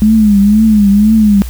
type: tone with vibrato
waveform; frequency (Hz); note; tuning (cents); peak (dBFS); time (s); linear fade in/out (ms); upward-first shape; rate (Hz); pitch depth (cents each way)
sine; 210; G#3; +19; -4; 0.02-1.42; 0; triangle; 2; 110
effects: added 60 Hz sine -19 dBFS peak until 1.49 s + white hiss -34 dBFS RMS until 1.49 s